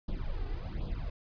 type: noise with flanger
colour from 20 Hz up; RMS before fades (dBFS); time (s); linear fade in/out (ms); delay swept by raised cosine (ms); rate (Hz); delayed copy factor
brown; -35; 0.08-1.1; 5; 0.23 to 2.63; 1.3; +0.9
effects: resampled to 11025 Hz